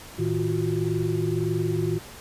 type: tone cluster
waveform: sine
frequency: 110.6 / 157.8 / 347.3 / 369 Hz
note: A2 / D#3 / F4 / F#4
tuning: +9 / +25 / -10 / -5 cents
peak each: -28 dBFS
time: 0.18-1.99 s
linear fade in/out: 20 ms
effects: pink hiss -43 dBFS RMS until 2.2 s + resampled to 32000 Hz